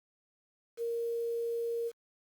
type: tone with quantisation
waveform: sine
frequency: 466.2 Hz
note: A#4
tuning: in tune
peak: -31 dBFS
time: 0.77-1.92 s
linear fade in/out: 50 ms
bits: 9
effects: Opus 48 kbps